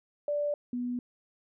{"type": "tone pair in turn", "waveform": "sine", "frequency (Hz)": [585, 245.3], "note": ["D5", "B3"], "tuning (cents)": [-7, -12], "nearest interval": "octave + minor third", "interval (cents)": 1505, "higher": "first", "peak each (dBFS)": [-27, -30], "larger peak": "first", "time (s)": [[0.28, 0.54], [0.73, 0.99]], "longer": "neither", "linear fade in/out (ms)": 2, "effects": []}